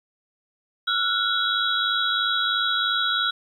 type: tone cluster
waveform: sine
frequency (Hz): 1357 / 1460 / 3363 / 3843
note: E6 / F#6 / G#7 / B7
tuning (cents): +50 / -24 / +21 / -48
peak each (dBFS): -26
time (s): 0.87-3.31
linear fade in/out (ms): 10
effects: 9-bit